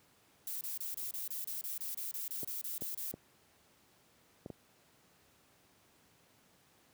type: noise bursts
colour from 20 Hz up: violet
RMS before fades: -40 dBFS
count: 16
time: 0.47-3.115 s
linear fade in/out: 2 ms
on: 140 ms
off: 27 ms
type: clicks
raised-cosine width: 2 ms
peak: -29 dBFS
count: 5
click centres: 2.432 / 2.821 / 3.14 / 4.461 / 4.502 s
effects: pink hiss -67 dBFS RMS until 6.93 s + high-pass 100 Hz 12 dB/octave